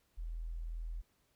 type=tone; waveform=sine; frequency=41.2 Hz; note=E1; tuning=in tune; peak=-38 dBFS; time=0.17-1.02 s; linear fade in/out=20 ms; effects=pink hiss -75 dBFS RMS until 1.35 s

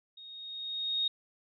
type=tone with level ramp; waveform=sine; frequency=3729 Hz; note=A#7; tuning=in tune; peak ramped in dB=-47 to -26 dBFS; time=0.17-1.08 s; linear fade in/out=5 ms; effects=none

